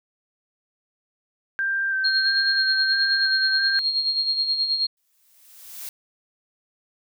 sine tone with vibrato, 1568 Hz, G6, in tune, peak -21 dBFS, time 1.59-3.79 s, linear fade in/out 0 ms, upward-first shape square, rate 1.5 Hz, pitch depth 17 cents each way
sine tone with tremolo, 4249 Hz, C8, 26 cents sharp, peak -18 dBFS, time 2.04-4.87 s, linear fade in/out 10 ms, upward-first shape sine, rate 9.4 Hz, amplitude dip 55%
blue noise with exponential growth, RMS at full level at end -33 dBFS, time 4.97-5.89 s, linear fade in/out 2 ms, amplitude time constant 200 ms
effects none

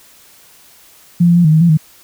sine tone with pitch steps, 173 / 171.9 / 174.2 / 154.9 / 157.9 / 171.2 / 156 Hz, F3 / F3 / F3 / D#3 / D#3 / F3 / D#3, -16 / -27 / -4 / -7 / +26 / -34 / +5 cents, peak -6 dBFS, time 1.2-1.774 s, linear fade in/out 10 ms, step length 82 ms, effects white hiss -45 dBFS RMS until 2.03 s

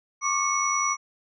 sine tone cluster, 1094 / 1184 / 2202 / 5850 Hz, C#6 / D6 / C#7 / F#8, -23 / +14 / -12 / -21 cents, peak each -27 / -28 / -29 / -27 dBFS, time 0.21-0.97 s, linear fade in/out 50 ms, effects none

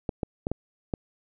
clicks, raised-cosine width 2 ms, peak -14 dBFS, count 5, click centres 0.092 / 0.232 / 0.469 / 0.516 / 0.938 s, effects none

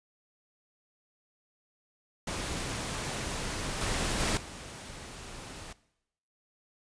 pink noise with level steps, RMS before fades -35 / -31 / -29 / -44 dBFS, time 2.27-5.73 s, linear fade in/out 5 ms, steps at 3.81 / 4.2 / 4.37 s, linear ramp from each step 2 ms, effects noise-tail reverb RT60 0.8 s tail -19 dB re dry + resampled to 22050 Hz

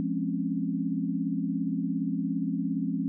sine chord, Db major seventh, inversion first, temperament just, 173.24 / 207.9 / 259.9 / 277.2 Hz, F3 / Ab3 / C4 / Db4, -14 / +2 / -11 / 0 cents, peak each -32 dBFS, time 0-3.08 s, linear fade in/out 0 ms, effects none

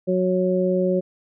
harmonic tone, 183.9 Hz, F#3, 10 cents flat, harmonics 1 / 2 / 3, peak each -22 / -22 / -22 dBFS, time 0.07-1.01 s, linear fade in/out 20 ms, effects none

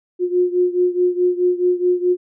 sine beating tone pair, 357.4 / 362.1 Hz, F4 / F#4, +40 / -37 cents, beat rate 4.7 Hz, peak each -16 / -19 dBFS, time 0.19-2.17 s, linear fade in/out 50 ms, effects none

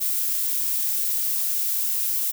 violet noise, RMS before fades -24 dBFS, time 0-2.32 s, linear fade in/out 20 ms, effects none

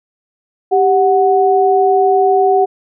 sine tone pair together, 392 / 740 Hz, G4 / F#5, 0 / 0 cents, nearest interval major seventh, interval 1100 cents, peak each -11 dBFS, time 0.71-2.66 s, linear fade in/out 20 ms, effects none

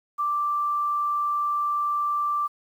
sine tone, 1174.7 Hz, D6, in tune, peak -22 dBFS, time 0.18-2.48 s, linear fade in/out 20 ms, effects 9-bit

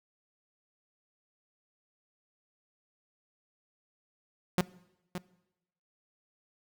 sawtooth tone with echo, 179.9 Hz, F#3, 48 cents flat, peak -19 dBFS, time 4.58-4.61 s, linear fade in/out 0 ms, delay 570 ms, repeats 1, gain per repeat -11 dB, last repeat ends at 5.18 s, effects noise-tail reverb RT60 0.9 s tail -21 dB re dry

